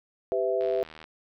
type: chord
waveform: sine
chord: E minor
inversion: first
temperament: equal with one note detuned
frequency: 392 / 504.3 / 659.3 Hz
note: G4 / B4 / E5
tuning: 0 / +36 / 0 cents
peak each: -28 dBFS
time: 0.32-0.83 s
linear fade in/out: 0 ms
type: click train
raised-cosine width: 0.3 ms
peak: -29 dBFS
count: 35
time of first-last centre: 0.61-1.041 s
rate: 78.9 Hz
effects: none